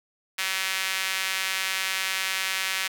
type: tone with high-pass filter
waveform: sawtooth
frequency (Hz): 190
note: F#3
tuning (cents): +46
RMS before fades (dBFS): -28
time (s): 0.38-2.88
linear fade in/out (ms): 10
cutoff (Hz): 2100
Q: 1.4
effects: none